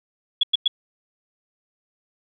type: tone bursts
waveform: sine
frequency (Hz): 3370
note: G#7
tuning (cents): +25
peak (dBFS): -14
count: 3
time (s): 0.41-0.679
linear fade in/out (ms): 5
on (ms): 23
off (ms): 100
effects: none